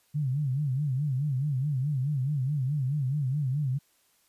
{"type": "tone with vibrato", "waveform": "sine", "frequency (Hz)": 138.59, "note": "C#3", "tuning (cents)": 0, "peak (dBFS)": -25, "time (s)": [0.14, 3.79], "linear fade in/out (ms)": 20, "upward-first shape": "sine", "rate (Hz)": 4.7, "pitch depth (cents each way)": 160, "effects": ["white hiss -67 dBFS RMS until 4.28 s", "resampled to 32000 Hz"]}